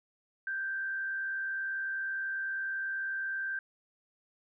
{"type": "tone with frequency modulation", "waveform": "sine", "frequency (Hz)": 1568, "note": "G6", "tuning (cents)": 0, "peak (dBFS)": -32, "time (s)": [0.47, 3.59], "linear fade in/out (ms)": 2, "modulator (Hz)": 70.3, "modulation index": 0.44, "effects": []}